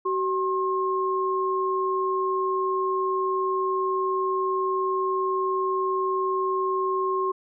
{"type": "tone pair together", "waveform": "sine", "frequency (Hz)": [378.6, 1070], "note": ["F#4", "C6"], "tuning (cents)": [40, 38], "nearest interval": "octave + tritone", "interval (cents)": 1798, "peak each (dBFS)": -25, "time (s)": [0.05, 7.32], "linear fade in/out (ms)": 10, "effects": []}